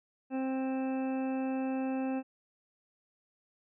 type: harmonic tone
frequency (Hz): 263.3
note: C4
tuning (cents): +11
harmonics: 1 / 2 / 3 / 4 / 5 / 6 / 7 / 9 / 10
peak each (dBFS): -31 / -39 / -41 / -54 / -55 / -53 / -59 / -61 / -50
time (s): 0.3-2.23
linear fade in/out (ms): 50
effects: none